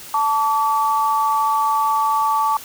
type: tone pair together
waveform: sine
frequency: 880 / 1145.8 Hz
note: A5 / D6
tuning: 0 / -43 cents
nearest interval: perfect fourth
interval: 457 cents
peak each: -18 dBFS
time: 0.14-2.57 s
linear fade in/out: 2 ms
effects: white hiss -37 dBFS RMS until 2.64 s